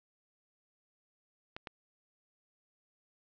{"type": "clicks", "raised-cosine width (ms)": 0.3, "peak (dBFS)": [-25, -25], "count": 2, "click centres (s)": [1.565, 1.672], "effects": ["low-pass 5000 Hz 12 dB/octave"]}